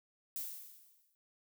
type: noise with exponential decay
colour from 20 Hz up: violet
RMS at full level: -38 dBFS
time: 0.36-1.15 s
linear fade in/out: 0 ms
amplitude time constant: 170 ms
effects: none